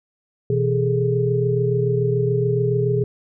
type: tone cluster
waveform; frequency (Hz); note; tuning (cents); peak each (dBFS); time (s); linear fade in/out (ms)
sine; 125.5 / 164.8 / 411.7 / 438.7; B2 / E3 / G#4 / A4; +28 / 0 / -15 / -5; -20 / -26 / -20 / -29; 0.5-3.04; 2
effects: none